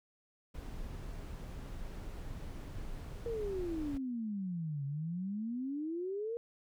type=noise; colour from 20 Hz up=brown; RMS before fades=-43 dBFS; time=0.54-3.98 s; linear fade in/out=10 ms
type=exponential two-way sweep; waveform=sine; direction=down then up; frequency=476.2 to 136.9 to 476.2 Hz; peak=-35 dBFS; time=3.26-6.37 s; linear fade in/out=0 ms; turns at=4.85 s
effects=none